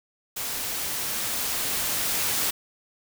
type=noise with level ramp; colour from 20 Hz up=white; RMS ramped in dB=-31 to -25 dBFS; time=0.36-2.51 s; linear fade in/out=10 ms; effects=none